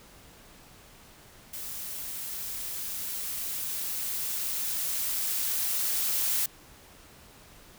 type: noise with level ramp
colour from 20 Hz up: blue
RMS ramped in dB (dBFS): -38 to -27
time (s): 1.53-6.46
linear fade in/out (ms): 5
effects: pink hiss -53 dBFS RMS until 7.78 s